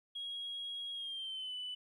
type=tone with pitch glide; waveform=sine; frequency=3297 to 2989 Hz; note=G#7 to F#7; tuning=-13 to +17 cents; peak=-38 dBFS; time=0.15-1.75 s; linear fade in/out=10 ms; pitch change=-170 cents; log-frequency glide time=0.93-1.55 s; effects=tanh soft clip ceiling -36 dBFS + 13-bit